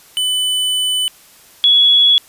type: tone pair in turn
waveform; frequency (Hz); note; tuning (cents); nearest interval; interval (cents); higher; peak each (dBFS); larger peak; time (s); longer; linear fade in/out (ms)
square / sine; 3000 / 3372; F#7 / G#7; +23 / +26; major second; 203; second; -15 / -7; second; 0.17-1.08 / 1.64-2.18; first; 0
effects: white hiss -45 dBFS RMS until 2.28 s + resampled to 32000 Hz